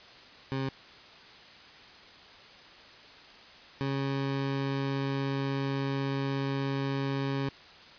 20% pulse tone pair in turn, 134.3 / 137.2 Hz, C3 / C#3, +46 / -17 cents, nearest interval unison, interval 37 cents, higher second, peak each -25 / -24 dBFS, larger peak second, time 0.52-0.69 / 3.81-7.49 s, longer second, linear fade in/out 0 ms, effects white hiss -51 dBFS RMS until 7.98 s + resampled to 11025 Hz

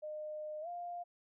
sine tone with pitch glide, 610 to 700.7 Hz, D#5 to F5, -34 to +6 cents, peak -40 dBFS, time 0.02-1.04 s, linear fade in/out 20 ms, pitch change +240 cents, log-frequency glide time 0.61-0.68 s, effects none

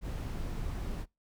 brown noise, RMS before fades -36 dBFS, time 0.01-1.06 s, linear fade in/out 50 ms, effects noise-tail reverb RT60 0.2 s tail -23 dB re dry

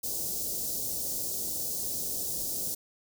white band-stop noise, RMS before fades -33 dBFS, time 0.03-2.75 s, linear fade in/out 10 ms, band 600 to 5100 Hz, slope 24 dB/octave, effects none

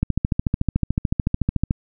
click train, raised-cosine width 5 ms, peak -6 dBFS, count 24, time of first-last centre 0.03-1.709 s, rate 13.7 Hz, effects none

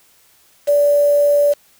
sine tone with quantisation, 579 Hz, D5, 25 cents flat, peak -10 dBFS, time 0.67-1.54 s, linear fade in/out 20 ms, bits 5, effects white hiss -53 dBFS RMS until 1.79 s

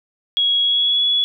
sine tone with pitch glide, 3322 to 3388 Hz, G#7 to G#7, 0 to +34 cents, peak -14 dBFS, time 0.37-1.24 s, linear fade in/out 0 ms, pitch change +34 cents, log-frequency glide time 0.62-1.02 s, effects none

